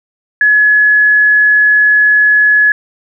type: tone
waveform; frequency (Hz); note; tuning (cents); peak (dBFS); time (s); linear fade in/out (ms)
sine; 1697; G#6; +37; -5; 0.41-2.72; 2
effects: none